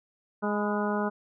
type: harmonic tone with a mistuned harmonic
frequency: 207.9 Hz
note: G#3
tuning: 2 cents sharp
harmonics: 1 / 2 / 3 / 4 / 5 / 6 / 7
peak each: -29 / -32 / -34 / -35 / -36 / -37 / -37 dBFS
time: 0.42-1.1 s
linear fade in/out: 20 ms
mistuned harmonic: 5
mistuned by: -50 cents
effects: none